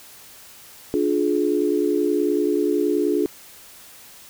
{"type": "chord", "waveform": "sine", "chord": "D diminished", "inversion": "none", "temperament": "just", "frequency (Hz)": [293.7, 352.4, 422.9], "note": ["D4", "F4", "Ab4"], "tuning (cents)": [0, 16, 31], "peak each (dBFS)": -22, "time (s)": [0.94, 3.26], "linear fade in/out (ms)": 0, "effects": ["white hiss -45 dBFS RMS until 4.29 s"]}